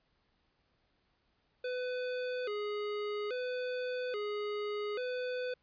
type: tone with vibrato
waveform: square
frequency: 456.6 Hz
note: A#4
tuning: 36 cents flat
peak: -35 dBFS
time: 1.64-5.54 s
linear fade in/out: 5 ms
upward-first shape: square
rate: 0.6 Hz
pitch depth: 160 cents each way
effects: pink hiss -75 dBFS RMS until 5.62 s + resampled to 11025 Hz